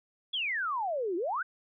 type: exponential two-way sweep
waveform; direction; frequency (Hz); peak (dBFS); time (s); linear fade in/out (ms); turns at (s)
sine; down then up; 3465 to 329.6 to 1618; -29; 0.33-1.43; 10; 1.16
effects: none